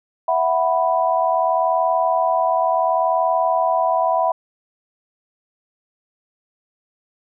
sine chord, E suspended second, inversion none, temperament equal, 659.3 / 740 / 987.8 Hz, E5 / F#5 / B5, 0 / 0 / 0 cents, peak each -19 / -20 / -20 dBFS, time 0.28-4.32 s, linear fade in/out 5 ms, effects none

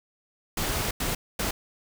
pink noise bursts at uneven times, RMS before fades -28 dBFS, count 3, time 0.57-0.91 / 1-1.15 / 1.39-1.51 s, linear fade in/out 5 ms, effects none

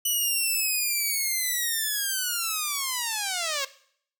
5% pulse linear sweep, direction down, 2969 to 530 Hz, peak -15 dBFS, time 0.05-3.65 s, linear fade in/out 5 ms, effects noise-tail reverb RT60 0.6 s tail -17 dB re dry

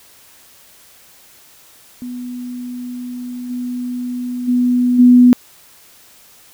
sine tone with level steps, 246.9 Hz, B3, in tune, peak -24 / -20 / -11 / -4 dBFS, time 2.02-5.33 s, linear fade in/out 0 ms, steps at 3.49 / 4.47 / 4.98 s, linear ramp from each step 20 ms, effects white hiss -46 dBFS RMS until 6.53 s

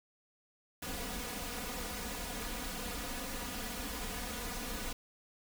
pink noise with comb filter, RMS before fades -40 dBFS, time 0.82-4.93 s, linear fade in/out 5 ms, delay 4.1 ms, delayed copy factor +1, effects none

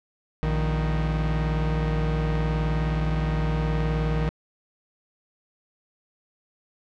45% pulse tone pair together, 58.21 / 155.4 Hz, A#1 / D#3, -2 / -2 cents, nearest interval octave + perfect fourth, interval 1700 cents, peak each -25 / -25 dBFS, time 0.43-4.29 s, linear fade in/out 0 ms, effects low-pass 3000 Hz 12 dB/octave

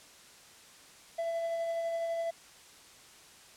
triangle tone with tremolo, 668 Hz, E5, 23 cents sharp, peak -28 dBFS, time 1.18-2.31 s, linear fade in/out 10 ms, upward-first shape sine, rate 12 Hz, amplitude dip 25%, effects white hiss -55 dBFS RMS until 3.56 s + low-pass 9000 Hz 12 dB/octave

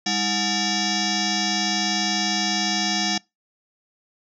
sine tone with frequency modulation, 2827 Hz, F7, 20 cents sharp, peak -20 dBFS, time 0.06-3.18 s, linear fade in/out 5 ms, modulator 525 Hz, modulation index 6.2, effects noise-tail reverb RT60 0.2 s tail -24 dB re dry

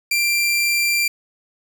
sawtooth tone, 2367 Hz, D7, 13 cents sharp, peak -13 dBFS, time 0.11-1.08 s, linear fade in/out 5 ms, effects 7-bit

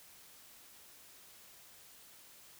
silence, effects white hiss -58 dBFS RMS until 2.59 s

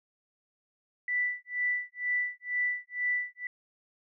sine tone with tremolo, 1975.5 Hz, B6, in tune, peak -25 dBFS, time 1.08-3.47 s, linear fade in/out 2 ms, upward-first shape sine, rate 2.1 Hz, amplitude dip 100%, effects none

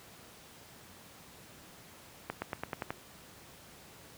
accelerating click train, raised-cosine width 0.5 ms, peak -19 dBFS, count 7, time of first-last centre 2.3-2.905 s, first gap 120 ms, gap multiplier 0.93, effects pink hiss -54 dBFS RMS until 4.17 s + high-pass 80 Hz 12 dB/octave

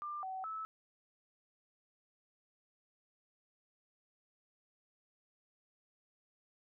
sine tone with pitch steps, 1192 / 757 / 1304 Hz, D6 / F#5 / E6, +25 / +39 / -19 cents, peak -39 dBFS, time 0.02-0.65 s, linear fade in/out 0 ms, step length 210 ms, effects none

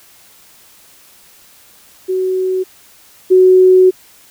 sine tone pair in turn, 373.3 / 371.1 Hz, F#4 / F#4, +15 / +5 cents, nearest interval unison, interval 10 cents, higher first, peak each -13 / -4 dBFS, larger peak second, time 2.08-2.64 / 3.3-3.91 s, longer second, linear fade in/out 20 ms, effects white hiss -45 dBFS RMS until 4.3 s

